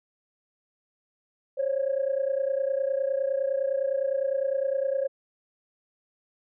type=tone pair together; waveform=sine; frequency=534 / 563.8 Hz; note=C5 / C#5; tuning=+35 / +29 cents; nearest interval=minor second; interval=94 cents; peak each=-25 / -27 dBFS; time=1.57-5.08 s; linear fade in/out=20 ms; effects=tanh soft clip ceiling -18 dBFS